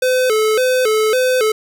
square tone with vibrato, 470 Hz, A#4, 14 cents sharp, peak -13 dBFS, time 0.02-1.52 s, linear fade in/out 5 ms, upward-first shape square, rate 1.8 Hz, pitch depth 140 cents each way, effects none

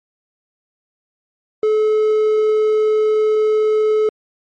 triangle tone, 430.6 Hz, A4, 37 cents flat, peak -10 dBFS, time 1.63-4.09 s, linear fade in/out 2 ms, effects MP3 32 kbps

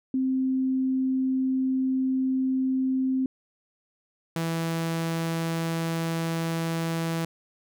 sine / sawtooth tone pair in turn, 261.6 / 164.8 Hz, C4 / E3, 0 / 0 cents, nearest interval minor sixth, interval 800 cents, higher first, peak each -22 dBFS, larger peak neither, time 0.14-3.26 / 4.36-7.25 s, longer first, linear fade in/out 2 ms, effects none

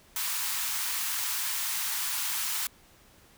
white high-pass noise, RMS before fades -31 dBFS, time 0.16-2.67 s, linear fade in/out 2 ms, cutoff 850 Hz, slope 48 dB/octave, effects pink hiss -58 dBFS RMS until 3.37 s

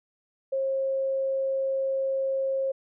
sine tone, 537 Hz, C5, 45 cents sharp, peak -24 dBFS, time 0.52-2.72 s, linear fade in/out 10 ms, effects none

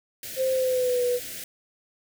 white band-stop noise, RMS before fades -37 dBFS, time 0.23-1.44 s, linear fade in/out 2 ms, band 680 to 1500 Hz, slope 48 dB/octave
sine tone with pitch glide, 523.3 to 491.1 Hz, C5 to B4, 0 to -10 cents, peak -21 dBFS, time 0.36-1.2 s, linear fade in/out 50 ms, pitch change -110 cents, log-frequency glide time 0.51-1.02 s
effects none

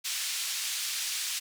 white band-pass noise, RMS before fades -33 dBFS, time 0.04-1.4 s, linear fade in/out 20 ms, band 2300 to 7500 Hz, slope 12 dB/octave, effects none

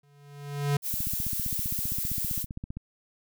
square tone with exponential growth, 143.3 Hz, D3, 42 cents flat, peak -22 dBFS, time 0.03-0.77 s, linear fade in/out 5 ms, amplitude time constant 160 ms
violet noise, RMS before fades -31 dBFS, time 0.82-2.46 s, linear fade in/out 50 ms
click train, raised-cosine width 5 ms, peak -23 dBFS, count 29, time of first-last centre 0.94-2.77 s, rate 15.3 Hz
effects none

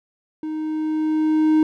triangle tone with level ramp, 311.1 Hz, D#4, in tune, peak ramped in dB -23 to -10 dBFS, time 0.43-1.63 s, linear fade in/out 2 ms, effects none

